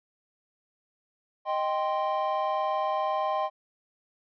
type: chord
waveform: triangle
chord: C minor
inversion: first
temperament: equal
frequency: 622.3 / 784 / 1046.5 Hz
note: Eb5 / G5 / C6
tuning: 0 / 0 / 0 cents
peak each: -28 dBFS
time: 1.45-3.5 s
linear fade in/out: 50 ms
effects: resampled to 11025 Hz